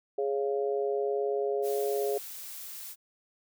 harmonic tone, 138.59 Hz, C#3, in tune, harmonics 3 / 4 / 5, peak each -28 / -34 / -36 dBFS, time 0.18-2.18 s, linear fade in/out 5 ms
blue noise, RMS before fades -42 dBFS, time 1.62-2.96 s, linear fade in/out 50 ms
effects none

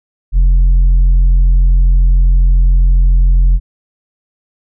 triangle tone with tanh clipping, 43.65 Hz, F1, in tune, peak -6 dBFS, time 0.32-3.6 s, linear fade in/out 50 ms, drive 8 dB, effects none

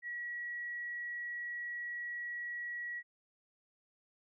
sine tone, 1922 Hz, B6, 48 cents flat, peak -38 dBFS, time 0.02-3.03 s, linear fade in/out 50 ms, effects none

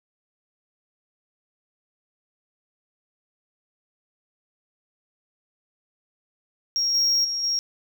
sine tone with level steps, 5588 Hz, F8, in tune, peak -19 / -15 / -24 / -20 dBFS, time 6.76-7.59 s, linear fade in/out 0 ms, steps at 6.94 / 7.24 / 7.43 s, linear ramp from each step 10 ms, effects tanh soft clip ceiling -17 dBFS + 9-bit

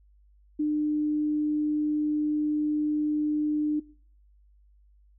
sine tone, 300.9 Hz, D4, 42 cents sharp, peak -23 dBFS, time 0.59-3.8 s, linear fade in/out 10 ms, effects noise-tail reverb RT60 0.5 s tail -22 dB re dry + added 50 Hz sine -56 dBFS peak until 5.18 s

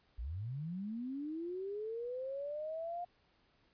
sine linear sweep, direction up, 50.2 to 711 Hz, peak -38 dBFS, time 0.18-3.05 s, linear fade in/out 10 ms, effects pink hiss -72 dBFS RMS until 3.73 s + resampled to 11025 Hz

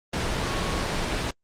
sine tone in noise, 1103 Hz, C#6, 9 cents flat, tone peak -35 dBFS, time 0.45-0.82 s, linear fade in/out 5 ms, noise pink, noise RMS -26 dBFS, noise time 0.13-1.31 s, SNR -12 dB, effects low-pass 6000 Hz 12 dB/octave + Opus 32 kbps

